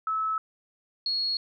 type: tone pair in turn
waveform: sine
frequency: 1300 / 4320 Hz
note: E6 / C#8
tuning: -24 / -45 cents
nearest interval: octave + major sixth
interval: 2079 cents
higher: second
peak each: -25 dBFS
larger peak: neither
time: 0.07-0.38 / 1.06-1.37 s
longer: neither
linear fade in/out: 2 ms
effects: none